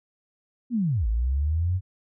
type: linear two-way sweep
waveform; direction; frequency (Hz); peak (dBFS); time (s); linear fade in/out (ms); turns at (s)
sine; down then up; 254.2 to 51.91 to 95.3; -21; 0.7-1.81; 50; 1.07
effects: none